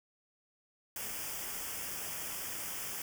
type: band-stop noise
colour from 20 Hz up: white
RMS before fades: -40 dBFS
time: 0.96-3.02 s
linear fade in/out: 2 ms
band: 3400 to 4800 Hz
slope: 96 dB/octave
effects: none